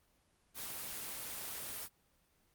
white noise, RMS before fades -43 dBFS, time 0.54-1.89 s, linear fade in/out 50 ms, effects pink hiss -73 dBFS RMS until 2.54 s + Opus 24 kbps

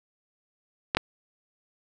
clicks, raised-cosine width 0.3 ms, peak -6 dBFS, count 2, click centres 0.949 / 0.97 s, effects none

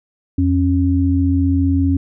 sine tone pair together, 86.1 / 273.4 Hz, F2 / C#4, -24 / -24 cents, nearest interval octave + minor sixth, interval 2000 cents, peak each -15 dBFS, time 0.38-1.97 s, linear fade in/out 5 ms, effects none

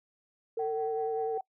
sine tone with vibrato, 450 Hz, A4, 39 cents sharp, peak -29 dBFS, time 0.57-1.38 s, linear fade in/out 5 ms, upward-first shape sine, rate 10 Hz, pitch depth 27 cents each way
sine tone with tremolo, 763 Hz, G5, 47 cents flat, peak -32 dBFS, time 0.59-1.41 s, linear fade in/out 5 ms, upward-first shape sine, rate 5.2 Hz, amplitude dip 35%
effects noise-tail reverb RT60 0.1 s tail -25 dB re dry + tanh soft clip ceiling -20 dBFS

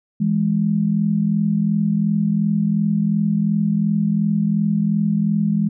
sine tone pair together, 164.81 / 207.6 Hz, E3 / G#3, 0 / 0 cents, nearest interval major third, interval 400 cents, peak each -20 / -17 dBFS, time 0.2-5.69 s, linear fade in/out 10 ms, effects none

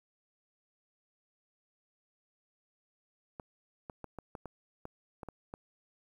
clicks, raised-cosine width 1 ms, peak -28 dBFS, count 10, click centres 3.398 / 3.898 / 4.043 / 4.187 / 4.352 / 4.457 / 4.854 / 5.232 / 5.287 / 5.539 s, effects 10-bit

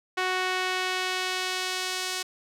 sawtooth tone with band-pass filter sweep, 370 Hz, F#4, in tune, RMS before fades -29 dBFS, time 0.17-2.23 s, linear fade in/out 10 ms, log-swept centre 1900 to 5400 Hz, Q 0.79, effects none

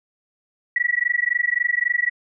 sine tone with amplitude modulation, 1935 Hz, B6, 36 cents flat, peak -14 dBFS, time 0.76-2.1 s, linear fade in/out 2 ms, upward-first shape sine, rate 23.7 Hz, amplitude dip 100%, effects none

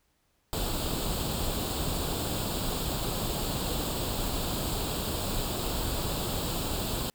pink noise with comb filter, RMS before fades -31 dBFS, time 0.53-7.1 s, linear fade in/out 0 ms, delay 0.25 ms, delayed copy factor +0.7, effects pink hiss -72 dBFS RMS until 7.14 s

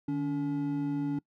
triangle tone pair together, 150.7 / 284.5 Hz, D3 / C#4, +45 / +45 cents, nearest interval major seventh, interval 1100 cents, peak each -33 / -27 dBFS, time 0.08-1.19 s, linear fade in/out 5 ms, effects noise-tail reverb RT60 0.1 s tail -23 dB re dry

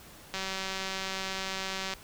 click train, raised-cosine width 0.2 ms, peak -17 dBFS, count 306, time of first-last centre 0.34-1.937 s, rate 191 Hz, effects pink hiss -51 dBFS RMS until 2.03 s

